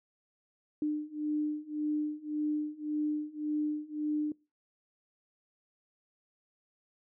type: beating tone pair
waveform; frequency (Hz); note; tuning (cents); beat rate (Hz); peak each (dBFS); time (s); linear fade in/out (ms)
sine; 300.1 / 301.9; D4 / D4; +38 / +48; 1.8; -34 / -33; 0.82-4.32; 2
effects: noise-tail reverb RT60 0.3 s tail -25 dB re dry